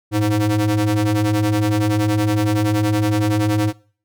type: ring-modulated tone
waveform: square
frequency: 103.83 Hz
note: G#2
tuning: in tune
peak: -13 dBFS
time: 0.11-3.73 s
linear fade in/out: 50 ms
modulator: 213 Hz
effects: noise-tail reverb RT60 0.5 s tail -24 dB re dry